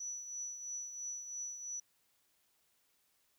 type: tone with tremolo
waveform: sine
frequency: 5920 Hz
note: F#8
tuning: in tune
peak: -38 dBFS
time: 0-1.8 s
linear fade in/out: 5 ms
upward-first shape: triangle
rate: 3 Hz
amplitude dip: 60%
effects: white hiss -75 dBFS RMS until 3.38 s